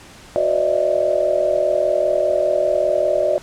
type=tone cluster; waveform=sine; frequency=368 / 507 / 586 / 626 / 671 Hz; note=F#4 / B4 / D5 / D#5 / E5; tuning=-9 / +45 / -4 / +10 / +31 cents; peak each=-25 / -26 / -18 / -19 / -27 dBFS; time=0.36-3.38 s; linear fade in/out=0 ms; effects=pink hiss -42 dBFS RMS until 3.42 s + low-pass 9000 Hz 12 dB/octave